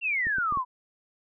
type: exponential sweep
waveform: sine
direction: down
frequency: 2790 to 970 Hz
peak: -24 dBFS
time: 0.01-0.65 s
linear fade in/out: 50 ms
type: clicks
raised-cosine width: 3 ms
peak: -27 dBFS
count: 4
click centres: 0.269 / 0.384 / 0.524 / 0.573 s
effects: none